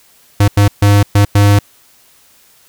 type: tone bursts at uneven times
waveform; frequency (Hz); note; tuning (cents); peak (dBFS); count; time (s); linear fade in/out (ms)
square; 101.7; G#2; -36; -6; 5; 0.4-0.48 / 0.57-0.68 / 0.82-1.03 / 1.15-1.25 / 1.35-1.59; 5
effects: white hiss -48 dBFS RMS until 2.68 s